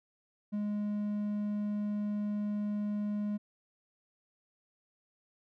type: tone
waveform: triangle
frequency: 207.7 Hz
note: G#3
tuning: in tune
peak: -29 dBFS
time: 0.52-3.38 s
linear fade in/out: 20 ms
effects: none